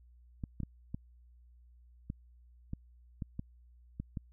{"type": "clicks", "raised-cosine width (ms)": 5, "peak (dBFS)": -25, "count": 10, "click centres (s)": [0.438, 0.603, 0.633, 0.945, 2.101, 2.734, 3.222, 3.394, 4, 4.172], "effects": ["added 60 Hz sine -57 dBFS peak until 4.32 s"]}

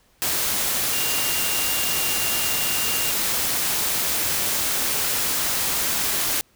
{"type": "tone in noise", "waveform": "sine", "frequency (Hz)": 2794, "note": "F7", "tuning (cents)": 0, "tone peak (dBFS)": -30, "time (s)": [0.93, 3.11], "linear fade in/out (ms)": 0, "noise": "white", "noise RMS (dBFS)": -23, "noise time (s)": [0.22, 6.41], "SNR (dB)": -10, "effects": ["pink hiss -60 dBFS RMS until 6.55 s"]}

